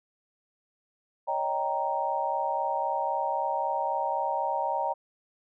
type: chord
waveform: sine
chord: Eb dominant seventh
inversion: third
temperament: equal with one note detuned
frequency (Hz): 558.5 / 622.3 / 784 / 932.3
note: Db5 / Eb5 / G5 / Bb5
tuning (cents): +13 / 0 / 0 / 0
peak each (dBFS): -34 / -34 / -31 / -29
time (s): 1.27-4.94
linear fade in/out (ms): 20
effects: none